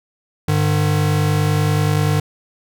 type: tone pair together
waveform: square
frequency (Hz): 100.8 / 151.03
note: G2 / D3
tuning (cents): +49 / +49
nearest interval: perfect fifth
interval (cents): 700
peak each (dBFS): -19 / -17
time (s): 0.48-2.2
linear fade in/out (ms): 5
effects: none